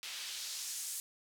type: noise with band-pass filter sweep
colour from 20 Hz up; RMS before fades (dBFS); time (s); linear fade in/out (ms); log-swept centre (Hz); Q
white; -42; 0.03-1; 0; 3000 to 8700; 1.2
effects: none